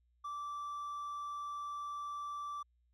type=tone with hard clipping; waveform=triangle; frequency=1166 Hz; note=D6; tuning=13 cents flat; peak=-40 dBFS; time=0.24-2.63 s; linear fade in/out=10 ms; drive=5 dB; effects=added 60 Hz sine -70 dBFS peak until 2.93 s